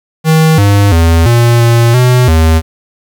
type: tone with pitch steps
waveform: square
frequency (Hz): 158.9 / 101 / 82.8 / 118.3 / 117.3 / 125.3 / 80.4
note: D#3 / G#2 / E2 / A#2 / A#2 / B2 / E2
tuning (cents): +37 / -48 / +8 / +26 / +11 / +25 / -43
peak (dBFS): -5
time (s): 0.24-2.62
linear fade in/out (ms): 50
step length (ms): 340
effects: 7-bit